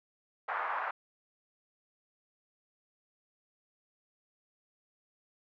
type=band-pass noise; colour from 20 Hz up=pink; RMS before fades=-35 dBFS; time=0.48-0.91 s; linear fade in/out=5 ms; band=800 to 1600 Hz; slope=24 dB/octave; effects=none